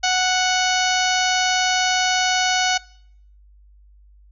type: harmonic tone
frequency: 739 Hz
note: F#5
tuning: 2 cents flat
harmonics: 1 / 2 / 3 / 4 / 5 / 6 / 7 / 8 / 9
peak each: -21 / -24 / -26 / -25 / -29 / -27 / -30 / -27 / -32 dBFS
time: 0.03-2.78 s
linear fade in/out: 10 ms
effects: noise-tail reverb RT60 0.7 s tail -24 dB re dry + added 50 Hz sine -47 dBFS peak until 4.31 s